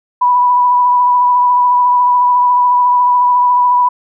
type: tone with vibrato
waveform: sine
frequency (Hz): 985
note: B5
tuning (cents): -5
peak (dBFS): -7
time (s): 0.21-3.89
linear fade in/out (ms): 10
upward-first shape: sine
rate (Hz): 14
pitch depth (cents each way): 18
effects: none